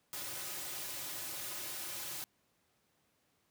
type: noise with comb filter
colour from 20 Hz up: white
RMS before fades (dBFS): -42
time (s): 0.13-2.24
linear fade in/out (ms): 0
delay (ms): 4.4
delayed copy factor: -0.85
effects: pink hiss -75 dBFS RMS until 3.5 s + high-pass 100 Hz 12 dB/octave